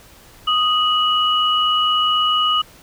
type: tone pair together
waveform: sine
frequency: 1244.5 / 2931 Hz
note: D#6 / F#7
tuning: 0 / -17 cents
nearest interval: octave + minor third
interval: 1483 cents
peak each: -17 dBFS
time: 0.47-2.62 s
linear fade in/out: 10 ms
effects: pink hiss -46 dBFS RMS until 2.82 s